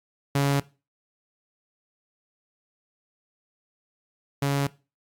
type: tone pair in turn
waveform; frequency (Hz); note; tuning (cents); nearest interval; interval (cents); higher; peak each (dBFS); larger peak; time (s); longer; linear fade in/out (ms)
sawtooth; 140.3 / 140.3; C#3 / C#3; +21 / +21; unison; 0; neither; -16 / -18; first; 0.35-0.6 / 4.42-4.67; neither; 5
effects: noise-tail reverb RT60 0.3 s tail -19 dB re dry + AAC 64 kbps